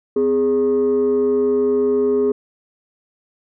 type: tone pair together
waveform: sine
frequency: 255.7 / 413.8 Hz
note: C4 / G#4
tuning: -40 / -6 cents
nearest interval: minor sixth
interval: 834 cents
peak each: -19 / -13 dBFS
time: 0.16-2.32 s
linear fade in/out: 5 ms
effects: tanh soft clip ceiling -11 dBFS